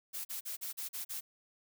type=noise bursts; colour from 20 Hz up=blue; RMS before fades=-40 dBFS; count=7; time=0.13-1.21 s; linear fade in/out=20 ms; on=120 ms; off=40 ms; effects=none